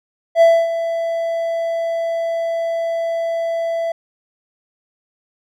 triangle tone with ADSR envelope, 666 Hz, E5, 18 cents sharp, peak -4 dBFS, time 0.35-3.92 s, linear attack 63 ms, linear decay 260 ms, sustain -12 dB, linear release 4 ms, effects none

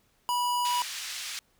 square tone, 977 Hz, B5, 19 cents flat, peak -26 dBFS, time 0.29-0.82 s, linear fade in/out 0 ms
white band-pass noise, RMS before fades -37 dBFS, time 0.65-1.39 s, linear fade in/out 0 ms, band 1900 to 5800 Hz, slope 12 dB/octave
effects pink hiss -68 dBFS RMS until 1.59 s

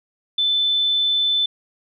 sine tone, 3520 Hz, A7, in tune, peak -16 dBFS, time 0.38-1.46 s, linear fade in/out 5 ms, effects none

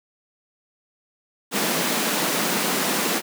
pink high-pass noise, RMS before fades -23 dBFS, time 1.51-3.22 s, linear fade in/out 50 ms, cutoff 170 Hz, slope 48 dB/octave, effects none

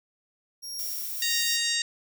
sawtooth tone with tremolo, 5588 Hz, F8, in tune, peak -30 dBFS, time 0.62-1.77 s, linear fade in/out 20 ms, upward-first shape triangle, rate 1.5 Hz, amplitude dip 85%
violet noise, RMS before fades -34 dBFS, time 0.79-1.56 s, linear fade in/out 0 ms
harmonic tone, 932.3 Hz, A#5, in tune, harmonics 2 / 3 / 4 / 5 / 6 / 7 / 8 / 9, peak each -32 / -34 / -30 / -31 / -35 / -36 / -33 / -39 dBFS, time 1.22-1.82 s, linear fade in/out 2 ms
effects none

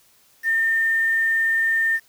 sine tone with quantisation, 1811 Hz, A6, 49 cents sharp, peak -17 dBFS, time 0.43-2 s, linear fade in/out 50 ms, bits 7, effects white hiss -57 dBFS RMS until 2.08 s

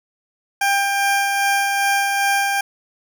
20% pulse tone with tremolo, 796 Hz, G5, 26 cents sharp, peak -10 dBFS, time 0.61-2.61 s, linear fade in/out 5 ms, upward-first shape sine, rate 2.5 Hz, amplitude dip 30%, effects none

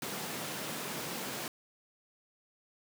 pink high-pass noise, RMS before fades -39 dBFS, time 0.02-1.48 s, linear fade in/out 2 ms, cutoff 150 Hz, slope 24 dB/octave, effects none

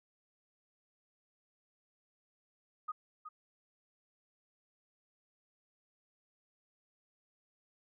sine tone with echo, 1244.5 Hz, D#6, in tune, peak -35 dBFS, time 2.88-2.92 s, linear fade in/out 10 ms, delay 370 ms, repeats 1, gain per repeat -9 dB, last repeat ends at 3.29 s, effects none

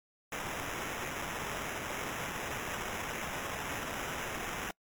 violet noise with sample-and-hold, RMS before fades -38 dBFS, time 0.32-4.71 s, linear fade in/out 2 ms, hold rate 4410 Hz, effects noise-tail reverb RT60 0.1 s tail -26 dB re dry + MP3 96 kbps

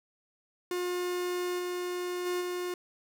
45% pulse tone with level steps, 357.7 Hz, F4, 41 cents sharp, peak -30 / -32 / -29 / -32 dBFS, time 0.71-2.74 s, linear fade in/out 2 ms, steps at 1.58 / 2.25 / 2.4 s, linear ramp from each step 20 ms, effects none

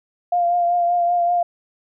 sine tone with vibrato, 698.5 Hz, F5, in tune, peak -15 dBFS, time 0.32-1.43 s, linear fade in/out 5 ms, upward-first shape triangle, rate 5.2 Hz, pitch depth 29 cents each way, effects none

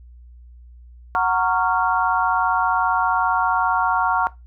sine chord, Gb major seventh, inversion none, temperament just, 740 / 925 / 1110 / 1387.5 Hz, Gb5 / Bb5 / Db6 / F6, 0 / -14 / +2 / -12 cents, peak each -22 dBFS, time 1.15-4.27 s, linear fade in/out 0 ms, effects noise-tail reverb RT60 0.2 s tail -18 dB re dry + added 60 Hz sine -41 dBFS peak until 4.46 s

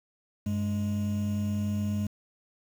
triangle tone pair together, 98.02 / 207.7 Hz, G2 / G#3, 0 / 0 cents, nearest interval octave + minor second, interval 1300 cents, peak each -28 / -27 dBFS, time 0.46-2.07 s, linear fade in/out 5 ms, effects 8-bit

